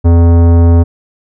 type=tone with tanh clipping; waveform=sine; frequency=84.7 Hz; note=E2; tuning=48 cents sharp; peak=-5 dBFS; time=0.04-0.84 s; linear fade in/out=20 ms; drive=17 dB; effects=none